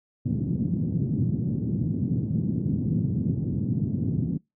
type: band-pass noise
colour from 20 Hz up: pink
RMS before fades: -26 dBFS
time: 0.25-4.38 s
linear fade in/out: 10 ms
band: 110 to 250 Hz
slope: 24 dB/octave
effects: noise-tail reverb RT60 0.2 s tail -25 dB re dry